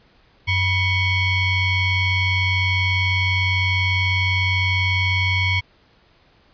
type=ring-modulated tone; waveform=40% pulse; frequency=1067 Hz; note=C6; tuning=34 cents sharp; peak=-13 dBFS; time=0.47-5.61 s; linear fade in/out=20 ms; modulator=1160 Hz; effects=pink hiss -56 dBFS RMS until 6.53 s + resampled to 11025 Hz